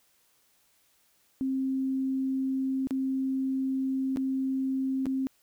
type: tone with dropouts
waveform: sine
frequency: 265.2 Hz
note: C4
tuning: 23 cents sharp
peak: -26 dBFS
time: 1.41-5.27 s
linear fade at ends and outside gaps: 0 ms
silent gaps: 2.871-2.908 / 4.161-4.171 / 5.057-5.066 s
effects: white hiss -67 dBFS RMS until 5.42 s